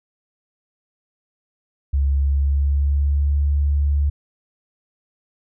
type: tone with pitch glide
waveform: sine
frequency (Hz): 69.3 to 71.83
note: C#2 to D2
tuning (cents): 0 to -38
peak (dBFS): -15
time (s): 1.93-4.1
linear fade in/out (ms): 10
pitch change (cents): +62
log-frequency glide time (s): 2.13-3.37
effects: none